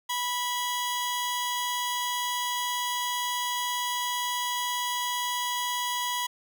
sawtooth tone pair together, 982 / 3303 Hz, B5 / G#7, -10 / -10 cents, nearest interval octave + major sixth, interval 2100 cents, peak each -25 / -30 dBFS, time 0.09-6.27 s, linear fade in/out 10 ms, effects none

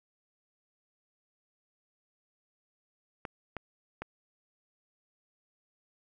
clicks, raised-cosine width 0.5 ms, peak -22 dBFS, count 3, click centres 3.252 / 3.567 / 4.02 s, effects none

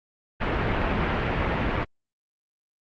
pink low-pass noise, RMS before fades -25 dBFS, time 0.4-1.85 s, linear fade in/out 20 ms, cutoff 2600 Hz, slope 24 dB/octave, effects Opus 24 kbps

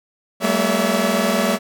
sawtooth tone cluster, 192.7 / 212.7 / 232.9 / 569 / 658 Hz, G3 / G#3 / A#3 / C#5 / E5, -29 / +42 / -1 / +45 / -3 cents, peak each -19 dBFS, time 0.4-1.59 s, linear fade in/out 50 ms, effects none

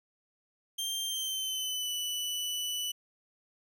sawtooth tone with pitch glide, 3168 to 2973 Hz, G7 to F#7, +18 to +8 cents, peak -29 dBFS, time 0.78-2.92 s, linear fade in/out 10 ms, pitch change -110 cents, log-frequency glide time 1.05-1.91 s, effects none

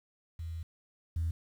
sine tone pair in turn, 82.41 / 82.41 Hz, E2 / E2, 0 / 0 cents, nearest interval unison, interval 0 cents, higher neither, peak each -36 / -28 dBFS, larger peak second, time 0.39-0.63 / 1.16-1.31 s, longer first, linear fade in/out 5 ms, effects tanh soft clip ceiling -25 dBFS + 10-bit

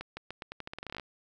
accelerating click train, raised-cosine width 0.3 ms, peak -23 dBFS, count 17, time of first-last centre 0.01-0.997 s, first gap 160 ms, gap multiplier 0.85, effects none

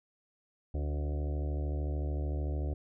harmonic tone with a mistuned harmonic, 73.42 Hz, D2, in tune, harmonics 1 / 2 / 4 / 5 / 6 / 7 / 8 / 9 / 10, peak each -31 / -41 / -44 / -46 / -52 / -49 / -50 / -53 / -55 dBFS, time 0.74-2.74 s, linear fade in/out 5 ms, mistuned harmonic 4, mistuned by -49 cents, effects none

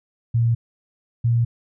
sine tone pair in turn, 116.54 / 117.55 Hz, A#2 / A#2, 0 / +15 cents, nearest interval unison, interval 15 cents, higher second, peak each -15 dBFS, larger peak neither, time 0.34-0.55 / 1.24-1.45 s, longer neither, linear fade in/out 10 ms, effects none

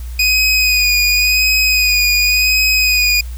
25% pulse tone with vibrato, 2489 Hz, D#7, in tune, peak -7 dBFS, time 0.19-3.21 s, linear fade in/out 5 ms, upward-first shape sine, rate 0.91 Hz, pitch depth 27 cents each way, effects added 60 Hz sine -23 dBFS peak until 3.37 s + white hiss -42 dBFS RMS until 3.37 s

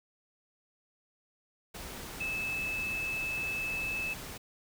sine tone in noise, 2612 Hz, E7, 17 cents flat, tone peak -32 dBFS, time 2.2-4.14 s, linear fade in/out 10 ms, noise pink, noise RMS -43 dBFS, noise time 1.74-4.38 s, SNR +8 dB, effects none

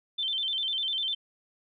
sine tone with vibrato, 3322 Hz, G#7, in tune, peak -27 dBFS, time 0.18-1.15 s, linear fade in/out 10 ms, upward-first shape square, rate 10 Hz, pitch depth 110 cents each way, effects none

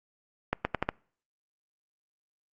accelerating click train, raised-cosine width 0.5 ms, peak -11 dBFS, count 5, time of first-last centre 0.53-0.89 s, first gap 120 ms, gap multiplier 0.81, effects noise-tail reverb RT60 0.5 s tail -26 dB re dry + Opus 48 kbps

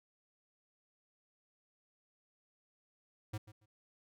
square tone with echo, 106.5 Hz, G#2, 44 cents sharp, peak -38 dBFS, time 3.33-3.38 s, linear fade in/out 10 ms, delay 140 ms, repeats 2, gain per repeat -15 dB, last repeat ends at 3.66 s, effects none

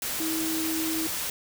sine tone in noise, 320.5 Hz, E4, 49 cents flat, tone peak -28 dBFS, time 0.2-1.07 s, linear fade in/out 2 ms, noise white, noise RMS -31 dBFS, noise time 0.02-1.3 s, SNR 0 dB, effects none

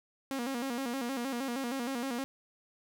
sawtooth tone with vibrato, 254.2 Hz, C4, 50 cents flat, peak -29 dBFS, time 0.31-2.24 s, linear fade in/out 0 ms, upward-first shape square, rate 6.4 Hz, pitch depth 110 cents each way, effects none

